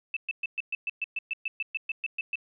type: tone bursts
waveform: sine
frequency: 2637 Hz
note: E7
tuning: in tune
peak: -27 dBFS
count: 16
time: 0.14-2.356 s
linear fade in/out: 2 ms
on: 26 ms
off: 120 ms
effects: none